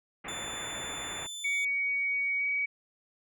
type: low-pass noise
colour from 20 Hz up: white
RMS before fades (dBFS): -41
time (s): 0.24-1.27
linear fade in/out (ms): 10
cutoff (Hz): 2500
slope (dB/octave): 48
type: tone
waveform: 25% pulse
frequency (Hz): 3520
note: A7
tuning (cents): 0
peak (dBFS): -34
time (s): 0.28-1.65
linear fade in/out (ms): 5
type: tone with pitch glide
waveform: sine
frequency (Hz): 2248 to 2265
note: C#7 to C#7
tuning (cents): +24 to +37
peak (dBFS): -27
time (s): 1.44-2.66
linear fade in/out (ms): 10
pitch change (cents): +13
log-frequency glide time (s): 2.34-2.47
effects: none